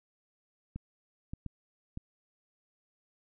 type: clicks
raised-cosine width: 5 ms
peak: -26 dBFS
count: 4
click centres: 0.76 / 1.335 / 1.463 / 1.974 s
effects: none